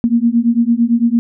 sine beating tone pair, 230 / 238.9 Hz, A#3 / A#3, -23 / +43 cents, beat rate 8.9 Hz, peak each -13 dBFS, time 0.04-1.19 s, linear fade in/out 0 ms, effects none

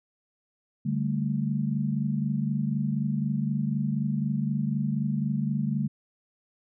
sine chord, D suspended fourth, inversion none, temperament equal with one note detuned, 144.98 / 196 / 220 Hz, D3 / G3 / A3, -22 / 0 / 0 cents, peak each -28 / -30 / -29 dBFS, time 0.85-5.88 s, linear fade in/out 10 ms, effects none

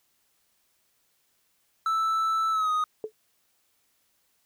triangle tone with pitch glide, 1318.5 to 1246.7 Hz, E6 to D#6, 0 to +3 cents, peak -21 dBFS, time 1.86-2.84 s, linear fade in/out 2 ms, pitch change -97 cents, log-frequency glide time 2.51-2.71 s
sine tone with exponential decay, 433.3 Hz, A4, 27 cents flat, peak -25 dBFS, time 3.04-3.12 s, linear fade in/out 1 ms, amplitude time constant 16 ms
effects white hiss -70 dBFS RMS until 4.45 s

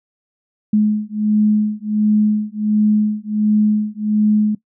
sine beating tone pair, 211.2 / 212.6 Hz, G#3 / G#3, +29 / +41 cents, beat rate 1.4 Hz, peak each -16 dBFS, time 0.73-4.55 s, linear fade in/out 5 ms, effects noise-tail reverb RT60 0.1 s tail -19 dB re dry

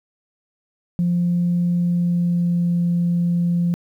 sine tone with pitch glide, 174.61 to 173 Hz, F3 to F3, 0 to -16 cents, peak -15 dBFS, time 0.99-3.74 s, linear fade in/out 0 ms, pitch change -16 cents, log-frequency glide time 1.73-2.82 s, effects tanh soft clip ceiling -12 dBFS + 9-bit

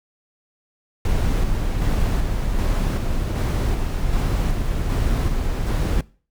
brown noise with tremolo, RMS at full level -19 dBFS, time 1.05-6.01 s, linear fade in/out 2 ms, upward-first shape square, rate 1.3 Hz, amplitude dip 30%, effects noise-tail reverb RT60 0.4 s tail -22 dB re dry

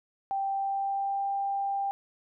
sine tone with pitch glide, 784 to 792.7 Hz, G5 to G5, 0 to +19 cents, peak -27 dBFS, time 0.31-1.91 s, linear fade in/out 0 ms, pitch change +19 cents, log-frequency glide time 0.51-1.27 s, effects none

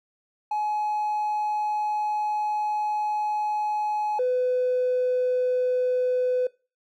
triangle tone pair in turn, 845 / 502.4 Hz, G#5 / B4, +30 / +30 cents, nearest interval major sixth, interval 900 cents, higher first, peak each -21 / -17 dBFS, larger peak second, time 0.51-4.19 / 4.19-6.47 s, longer first, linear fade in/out 5 ms, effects noise-tail reverb RT60 0.3 s tail -24 dB re dry + tanh soft clip ceiling -18 dBFS

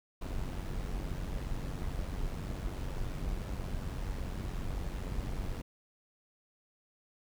brown noise with amplitude modulation, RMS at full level -34 dBFS, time 0.21-5.62 s, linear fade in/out 10 ms, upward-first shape sine, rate 93.9 Hz, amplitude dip 55%, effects none

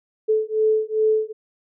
sine beating tone pair, 433.6 / 436.1 Hz, A4 / A4, -25 / -15 cents, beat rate 2.5 Hz, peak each -20 dBFS, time 0.28-1.33 s, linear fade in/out 20 ms, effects none

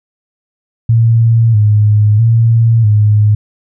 sine tone with vibrato, 110 Hz, A2, in tune, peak -5 dBFS, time 0.89-3.35 s, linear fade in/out 5 ms, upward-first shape square, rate 0.77 Hz, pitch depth 73 cents each way, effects none

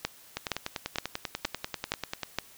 two click trains, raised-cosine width 0.2 ms, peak -10 / -14 dBFS, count 6 / 20, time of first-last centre 0.05-2.386 / 0.37-2.233 s, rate 2.14 / 10.2 Hz, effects white hiss -54 dBFS RMS until 2.57 s

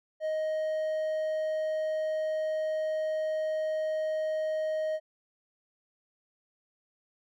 triangle tone, 625 Hz, D#5, 8 cents sharp, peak -26 dBFS, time 0.2-5 s, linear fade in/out 50 ms, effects none

